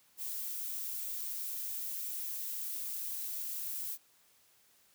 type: noise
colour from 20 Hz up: violet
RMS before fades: -39 dBFS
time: 0.17-3.98 s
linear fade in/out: 50 ms
effects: white hiss -67 dBFS RMS until 4.94 s + high-pass 60 Hz 12 dB/octave